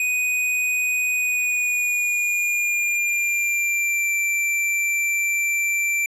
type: tone with pitch glide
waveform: square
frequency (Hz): 2489 to 2349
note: D#7 to D7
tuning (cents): 0 to 0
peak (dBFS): -20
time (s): 0-6.06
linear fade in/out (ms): 2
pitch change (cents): -100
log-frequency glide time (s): 1.13-4.14
effects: low-pass 12000 Hz 12 dB/octave